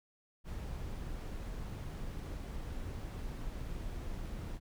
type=noise; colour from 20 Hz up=brown; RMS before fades=-41 dBFS; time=0.44-4.6 s; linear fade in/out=50 ms; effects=none